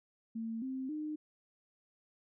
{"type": "tone with pitch steps", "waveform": "sine", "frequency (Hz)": [225.8, 262.4, 304.9], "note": ["A3", "C4", "D#4"], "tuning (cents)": [45, 5, -35], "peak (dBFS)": -36, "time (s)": [0.35, 1.16], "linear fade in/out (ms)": 10, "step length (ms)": 270, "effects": []}